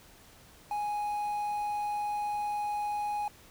triangle tone with quantisation, 830.6 Hz, G#5, in tune, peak -28 dBFS, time 0.71-3.28 s, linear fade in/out 2 ms, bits 9, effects pink hiss -56 dBFS RMS until 3.5 s

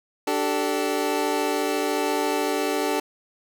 25% pulse chord, D suspended fourth, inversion none, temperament equal with one note detuned, 293.7 / 385.9 / 440 Hz, D4 / G4 / A4, 0 / -27 / 0 cents, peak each -23 dBFS, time 0.27-3 s, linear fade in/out 5 ms, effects none

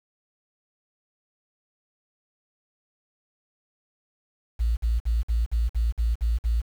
sine tone bursts, 57 Hz, A#1, 38 cents flat, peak -20 dBFS, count 9, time 4.59-6.618 s, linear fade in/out 20 ms, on 180 ms, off 51 ms, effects 8-bit

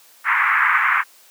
white band-pass noise, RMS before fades -17 dBFS, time 0.24-1.04 s, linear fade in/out 50 ms, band 1000 to 2100 Hz, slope 48 dB/octave, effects white hiss -50 dBFS RMS until 1.3 s + high-pass 400 Hz 12 dB/octave

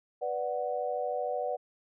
sine chord, B minor, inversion none, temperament equal, 493.9 / 587.3 / 740 Hz, B4 / D5 / F#5, 0 / 0 / 0 cents, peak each -34 dBFS, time 0.21-1.57 s, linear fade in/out 20 ms, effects none

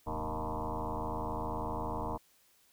sine tone with frequency modulation, 466.2 Hz, A#4, in tune, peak -33 dBFS, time 0.06-2.18 s, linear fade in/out 20 ms, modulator 80 Hz, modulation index 7.3, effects white hiss -67 dBFS RMS until 2.72 s

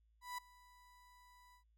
35% pulse tone with ADSR envelope, 987.8 Hz, B5, in tune, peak -39 dBFS, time 0.21-1.64 s, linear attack 170 ms, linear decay 7 ms, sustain -22 dB, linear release 100 ms, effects added 55 Hz sine -70 dBFS peak until 1.77 s

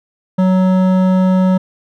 triangle tone with hard clipping, 186.1 Hz, F#3, 10 cents sharp, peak -11 dBFS, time 0.38-1.58 s, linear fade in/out 10 ms, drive 16 dB, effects none

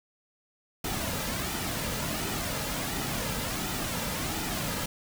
pink noise with flanger, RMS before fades -32 dBFS, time 0.84-4.86 s, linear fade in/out 5 ms, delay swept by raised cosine 1.8 to 2.78 ms, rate 1.4 Hz, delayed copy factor -0.5, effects none

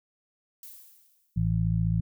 violet noise with exponential decay, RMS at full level -43 dBFS, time 0.63-1.55 s, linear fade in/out 2 ms, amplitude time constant 200 ms
harmonic tone, 55 Hz, A1, in tune, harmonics 1 / 2 / 3, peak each -31 / -26 / -26 dBFS, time 1.36-2.01 s, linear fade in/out 10 ms
effects none

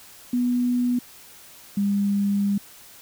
sine tone pair in turn, 245.5 / 201.1 Hz, B3 / G3, -10 / +44 cents, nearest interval minor third, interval 346 cents, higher first, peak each -19 dBFS, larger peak neither, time 0.33-0.99 / 1.77-2.58 s, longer second, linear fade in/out 5 ms, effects white hiss -47 dBFS RMS until 3.01 s

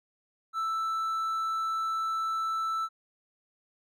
triangle tone, 1322 Hz, E6, 5 cents sharp, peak -26 dBFS, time 0.53-2.89 s, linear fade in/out 50 ms, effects none

